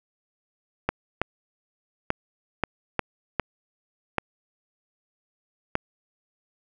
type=clicks; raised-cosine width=0.5 ms; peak=-7 dBFS; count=8; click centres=0.89 / 1.216 / 2.104 / 2.637 / 2.993 / 3.397 / 4.183 / 5.754 s; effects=none